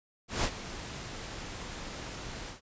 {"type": "noise with ADSR envelope", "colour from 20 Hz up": "pink", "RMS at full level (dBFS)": -28, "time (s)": [0.28, 2.61], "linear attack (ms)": 160, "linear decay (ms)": 56, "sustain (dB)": -13, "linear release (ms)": 130, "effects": ["resampled to 16000 Hz"]}